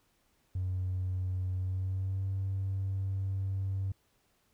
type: tone with pitch glide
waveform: triangle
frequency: 92.5 to 96.54 Hz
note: F#2 to G2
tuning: 0 to -26 cents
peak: -27 dBFS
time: 0.55-3.92 s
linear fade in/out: 5 ms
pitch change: +74 cents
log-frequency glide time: 1.57-2.26 s
effects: tanh soft clip ceiling -27 dBFS + pink hiss -72 dBFS RMS until 4.53 s